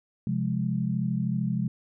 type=chord; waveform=sine; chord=F minor; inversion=second; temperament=equal with one note detuned; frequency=131.72 / 174.61 / 207.7 Hz; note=C3 / F3 / Ab3; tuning=+12 / 0 / 0 cents; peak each=-29 dBFS; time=0.27-1.68 s; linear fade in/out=2 ms; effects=none